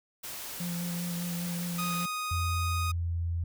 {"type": "noise", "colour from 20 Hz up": "white", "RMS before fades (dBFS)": -40, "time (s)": [0.23, 2.06], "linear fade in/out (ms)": 10}
{"type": "tone with vibrato", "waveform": "triangle", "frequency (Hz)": 173.7, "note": "F3", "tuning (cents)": -9, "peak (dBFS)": -30, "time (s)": [0.6, 2.06], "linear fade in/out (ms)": 5, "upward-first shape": "sine", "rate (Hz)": 5, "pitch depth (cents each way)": 19}
{"type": "tone", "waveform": "sawtooth", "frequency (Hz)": 1244.5, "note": "D#6", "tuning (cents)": 0, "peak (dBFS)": -28, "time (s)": [1.78, 2.92], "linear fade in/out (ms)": 10}
{"type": "tone with pitch glide", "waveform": "sine", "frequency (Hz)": [86.5, 84.72], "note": ["F2", "E2"], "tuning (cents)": [-16, 48], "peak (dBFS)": -28, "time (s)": [2.31, 3.44], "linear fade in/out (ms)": 5, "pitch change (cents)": -36, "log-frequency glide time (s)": [2.57, 3.14]}
{"effects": []}